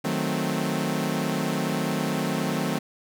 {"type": "chord", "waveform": "sawtooth", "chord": "D# diminished seventh", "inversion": "none", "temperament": "equal", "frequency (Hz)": [155.56, 185, 220, 261.6], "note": ["D#3", "F#3", "A3", "C4"], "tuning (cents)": [0, 0, 0, 0], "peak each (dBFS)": -26, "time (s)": [0.04, 2.79], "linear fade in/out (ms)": 10, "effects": []}